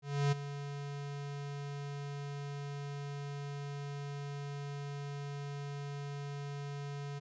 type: tone with ADSR envelope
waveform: square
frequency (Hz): 142.4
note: C#3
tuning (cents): +47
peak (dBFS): -27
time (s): 0.02-7.2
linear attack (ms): 300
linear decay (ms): 14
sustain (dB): -13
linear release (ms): 21
effects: resampled to 16000 Hz